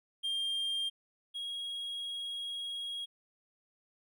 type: tone pair in turn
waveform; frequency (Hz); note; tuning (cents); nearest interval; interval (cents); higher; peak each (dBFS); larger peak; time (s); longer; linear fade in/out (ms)
triangle; 3200 / 3294; G7 / G#7; +35 / -15; minor second; 50; second; -30 / -35; first; 0.23-0.9 / 1.34-3.06; second; 20
effects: none